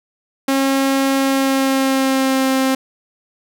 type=tone with pitch glide; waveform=sawtooth; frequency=271 to 264.5 Hz; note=C#4 to C4; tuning=-39 to +19 cents; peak=-10 dBFS; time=0.48-2.75 s; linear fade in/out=5 ms; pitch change=-42 cents; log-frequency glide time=1.17-2.5 s; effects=none